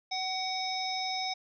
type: harmonic tone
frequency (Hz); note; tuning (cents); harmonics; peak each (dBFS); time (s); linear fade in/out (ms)
752; F#5; +28; 1 / 3 / 5 / 7 / 8; -34 / -39 / -38 / -36 / -48; 0.11-1.34; 10
effects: none